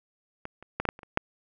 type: clicks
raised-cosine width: 0.5 ms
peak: -21 / -30 / -13 / -12 / -10 / -30 / -30 / -7 dBFS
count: 8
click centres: 0.454 / 0.626 / 0.8 / 0.853 / 0.889 / 0.991 / 1.032 / 1.174 s
effects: none